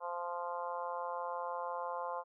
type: harmonic tone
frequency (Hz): 174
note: F3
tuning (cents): -6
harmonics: 3 / 4 / 5 / 6 / 7 / 8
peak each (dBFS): -42 / -45 / -42 / -41 / -50 / -53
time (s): 0-2.24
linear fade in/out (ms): 50
effects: none